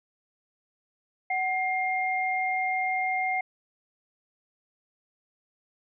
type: tone pair together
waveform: sine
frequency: 749 / 2118 Hz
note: F#5 / C7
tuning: +21 / +21 cents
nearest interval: octave + tritone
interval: 1800 cents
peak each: -27 / -28 dBFS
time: 1.3-3.41 s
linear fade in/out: 5 ms
effects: none